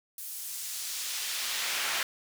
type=noise with high-pass filter sweep; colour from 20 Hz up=brown; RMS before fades=-34 dBFS; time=0.18-2.03 s; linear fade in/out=2 ms; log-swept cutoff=11000 to 1700 Hz; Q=0.73; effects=none